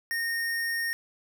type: tone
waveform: square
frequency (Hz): 1845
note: A#6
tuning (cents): -18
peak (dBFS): -28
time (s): 0.11-0.93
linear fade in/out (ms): 0
effects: none

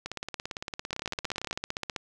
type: two click trains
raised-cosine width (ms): 0.2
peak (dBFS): -14 / -17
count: 17 / 27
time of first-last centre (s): 0.93-1.962 / 0.06-1.529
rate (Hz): 15.5 / 17.7
effects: none

